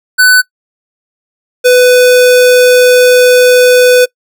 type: tone pair in turn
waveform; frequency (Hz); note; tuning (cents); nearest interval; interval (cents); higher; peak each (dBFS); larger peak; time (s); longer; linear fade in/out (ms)
square; 1500 / 498.5; F#6 / B4; +23 / +16; octave + perfect fifth; 1907; first; -3; neither; 0.18-0.42 / 1.64-4.06; second; 20
effects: noise-tail reverb RT60 0.1 s tail -24 dB re dry